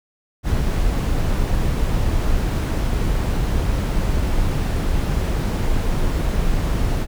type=noise; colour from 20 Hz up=brown; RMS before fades=-19 dBFS; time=0.43-7.07 s; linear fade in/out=50 ms; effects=none